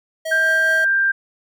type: tone with tremolo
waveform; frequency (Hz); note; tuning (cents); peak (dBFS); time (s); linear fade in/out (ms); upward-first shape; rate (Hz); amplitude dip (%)
square; 641; E5; -49; -23; 0.25-0.85; 10; triangle; 4.8; 30
type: tone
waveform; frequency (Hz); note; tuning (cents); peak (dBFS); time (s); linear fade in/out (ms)
sine; 1586; G6; +20; -14; 0.31-1.12; 10
effects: none